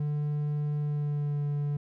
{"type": "tone with pitch glide", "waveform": "triangle", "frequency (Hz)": [148, 145.37], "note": ["D3", "D3"], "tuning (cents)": [14, -17], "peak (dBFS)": -25, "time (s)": [0, 1.77], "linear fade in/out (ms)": 5, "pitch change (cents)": -31, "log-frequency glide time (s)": [0.79, 1.43], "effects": []}